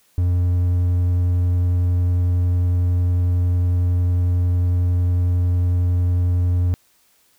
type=tone with hard clipping; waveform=triangle; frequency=88.9 Hz; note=F2; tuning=31 cents sharp; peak=-16 dBFS; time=0.18-6.74 s; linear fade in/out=0 ms; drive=6 dB; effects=white hiss -59 dBFS RMS until 7.38 s